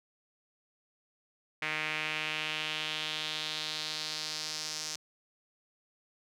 sawtooth tone with band-pass filter sweep, 154.6 Hz, D#3, 11 cents flat, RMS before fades -36 dBFS, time 1.62-4.96 s, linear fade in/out 5 ms, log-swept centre 2200 to 5700 Hz, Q 2.8, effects none

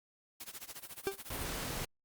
white noise with tremolo, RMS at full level -44 dBFS, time 0.4-1.45 s, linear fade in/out 5 ms, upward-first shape sine, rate 14 Hz, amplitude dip 90%
40% pulse tone with exponential decay, 392 Hz, G4, in tune, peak -26 dBFS, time 1.07-1.19 s, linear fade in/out 0 ms, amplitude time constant 24 ms
pink noise, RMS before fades -39 dBFS, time 1.3-1.85 s, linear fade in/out 5 ms
effects Opus 48 kbps

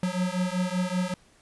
square beating tone pair, 179.7 / 184.9 Hz, F3 / F#3, +50 / -1 cents, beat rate 5.2 Hz, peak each -29 dBFS, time 0.03-1.14 s, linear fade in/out 2 ms, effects pink hiss -60 dBFS RMS until 1.41 s + resampled to 24000 Hz

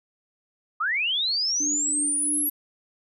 sine linear sweep, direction up, 1174.7 to 11550 Hz, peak -22 dBFS, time 0.8-2.5 s, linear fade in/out 10 ms
sine tone with tremolo, 293.8 Hz, D4, 1 cent sharp, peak -29 dBFS, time 1.6-2.49 s, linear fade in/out 5 ms, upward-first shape sine, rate 3 Hz, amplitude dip 55%
effects none

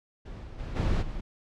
brown noise with level steps, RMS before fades -40 / -42 / -35 / -25 / -36 dBFS, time 0.25-1.21 s, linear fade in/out 10 ms, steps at 0.43 / 0.58 / 0.75 / 1.01 s, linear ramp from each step 20 ms, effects low-pass 5000 Hz 12 dB/octave

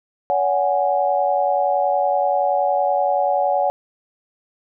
sine chord, C# suspended fourth, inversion none, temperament equal with one note detuned, 567.7 / 740 / 830.6 Hz, C#5 / F#5 / G#5, +41 / 0 / 0 cents, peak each -20 / -19 / -22 dBFS, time 0.3-3.7 s, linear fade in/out 0 ms, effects none

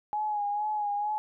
sine tone with vibrato, 834 Hz, G#5, 7 cents sharp, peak -27 dBFS, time 0.13-1.18 s, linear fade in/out 0 ms, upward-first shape sine, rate 2.2 Hz, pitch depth 40 cents each way, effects none

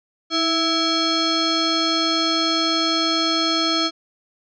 sine tone with frequency modulation, 2301 Hz, D7, 36 cents flat, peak -17 dBFS, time 0.3-3.91 s, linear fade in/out 50 ms, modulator 989 Hz, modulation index 2.8, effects none

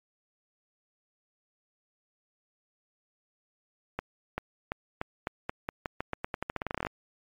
accelerating click train, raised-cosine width 0.5 ms, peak -16 dBFS, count 24, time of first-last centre 3.99-6.868 s, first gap 390 ms, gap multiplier 0.87, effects MP3 96 kbps

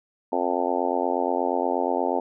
harmonic tone, 88.4 Hz, F2, 22 cents sharp, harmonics 3 / 4 / 5 / 6 / 7 / 8 / 9 / 10, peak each -30 / -30 / -30 / -30 / -30 / -30 / -30 / -30 dBFS, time 0.32-2.2 s, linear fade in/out 5 ms, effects none

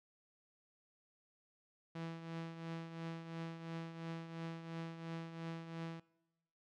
sawtooth tone with tremolo, 165 Hz, E3, 2 cents sharp, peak -37 dBFS, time 1.95-6 s, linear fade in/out 5 ms, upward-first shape triangle, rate 2.9 Hz, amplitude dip 65%, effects noise-tail reverb RT60 0.9 s tail -21 dB re dry + low-pass 4000 Hz 12 dB/octave

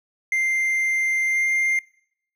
triangle tone with pitch glide, 2093 to 2105 Hz, C7 to C7, 0 to +10 cents, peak -17 dBFS, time 0.32-1.79 s, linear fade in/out 2 ms, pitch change +10 cents, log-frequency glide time 1.25-1.52 s, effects noise-tail reverb RT60 0.7 s tail -23 dB re dry

